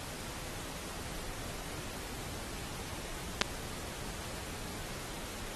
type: clicks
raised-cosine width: 0.2 ms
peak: -6 / -7 dBFS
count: 2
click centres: 3.413 / 3.418 s
effects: pink hiss -43 dBFS RMS until 5.55 s + AAC 32 kbps